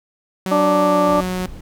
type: tone with pitch glide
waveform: sawtooth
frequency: 187.8 to 183.4 Hz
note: F#3 to F#3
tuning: +26 to -15 cents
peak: -17 dBFS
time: 0.46-1.46 s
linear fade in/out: 0 ms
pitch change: -41 cents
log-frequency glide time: 0.65-1.09 s
type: harmonic tone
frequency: 293.7 Hz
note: D4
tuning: in tune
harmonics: 1 / 2 / 3 / 4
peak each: -20 / -16 / -22 / -19 dBFS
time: 0.51-1.21 s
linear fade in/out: 10 ms
type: noise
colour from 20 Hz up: brown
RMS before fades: -34 dBFS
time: 1.07-1.61 s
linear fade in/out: 5 ms
effects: none